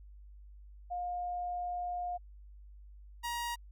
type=tone pair in turn; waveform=sine / sawtooth; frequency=711 / 948.5 Hz; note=F5 / A#5; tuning=+31 / +30 cents; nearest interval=perfect fourth; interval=499 cents; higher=second; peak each=-34 / -31 dBFS; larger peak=second; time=0.9-2.18 / 3.23-3.56 s; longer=first; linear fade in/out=20 ms; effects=added 50 Hz sine -50 dBFS peak until 3.71 s